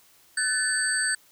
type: tone cluster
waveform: sine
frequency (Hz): 1508 / 1750 / 4582 / 8240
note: F#6 / A6 / D8 / C9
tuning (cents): +32 / -10 / -44 / -28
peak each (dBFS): -28 / -28 / -31 / -27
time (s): 0.37-1.15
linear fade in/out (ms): 5
effects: white hiss -58 dBFS RMS until 1.31 s